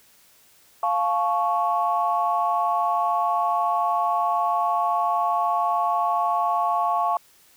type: chord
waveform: sine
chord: F augmented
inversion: none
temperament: equal with one note detuned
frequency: 698.5 / 864.9 / 1108.7 Hz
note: F5 / A5 / C#6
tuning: 0 / -30 / 0 cents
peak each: -23 / -25 / -23 dBFS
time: 0.83-7.17 s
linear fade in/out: 2 ms
effects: tanh soft clip ceiling -10 dBFS + white hiss -56 dBFS RMS until 7.56 s